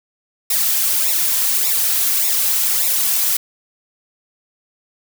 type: noise with flanger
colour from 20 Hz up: blue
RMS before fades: -17 dBFS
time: 0.5-3.37 s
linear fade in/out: 5 ms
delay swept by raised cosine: 0.64 to 3.54 ms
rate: 1.7 Hz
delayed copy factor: -0.85
effects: none